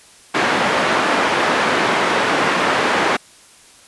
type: band-pass noise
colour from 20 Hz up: white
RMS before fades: -17 dBFS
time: 0.34-3.17 s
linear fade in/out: 10 ms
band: 220 to 1600 Hz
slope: 12 dB/octave
effects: white hiss -46 dBFS RMS until 3.87 s + resampled to 24000 Hz